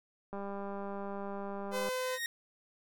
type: click train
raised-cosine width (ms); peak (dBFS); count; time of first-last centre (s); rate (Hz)
1; -28; 311; 0.33-1.888; 199
type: tone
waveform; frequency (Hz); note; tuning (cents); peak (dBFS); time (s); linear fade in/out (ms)
sawtooth; 510; C5; -44; -29; 1.71-2.19; 50
type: tone with exponential growth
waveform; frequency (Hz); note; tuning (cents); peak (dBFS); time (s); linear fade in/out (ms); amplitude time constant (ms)
sawtooth; 1864.7; A#6; 0; -28; 1.87-2.26; 1; 84
effects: none